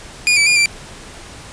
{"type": "tone with pitch steps", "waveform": "sawtooth", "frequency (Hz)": [2439, 2309, 2425, 2352], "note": ["D#7", "D7", "D#7", "D7"], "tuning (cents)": [-35, -30, -45, 2], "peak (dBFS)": -7, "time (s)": [0.27, 0.658], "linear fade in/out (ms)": 0, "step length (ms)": 97, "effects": ["pink hiss -36 dBFS RMS until 1.52 s", "resampled to 22050 Hz"]}